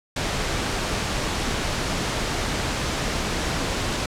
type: noise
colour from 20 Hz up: pink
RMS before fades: -25 dBFS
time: 0.16-4.06 s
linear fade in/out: 5 ms
effects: low-pass 7000 Hz 12 dB/octave